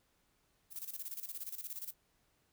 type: noise with tremolo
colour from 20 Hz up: violet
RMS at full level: -42 dBFS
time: 0.7-1.94 s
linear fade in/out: 50 ms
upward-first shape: square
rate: 17 Hz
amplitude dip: 75%
effects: pink hiss -75 dBFS RMS until 2.52 s